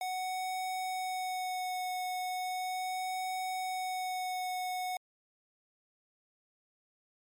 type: tone with vibrato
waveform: square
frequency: 740 Hz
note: F#5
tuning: in tune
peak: -34 dBFS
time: 0.01-4.97 s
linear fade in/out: 2 ms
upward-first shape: sine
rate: 0.37 Hz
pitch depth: 13 cents each way
effects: MP3 96 kbps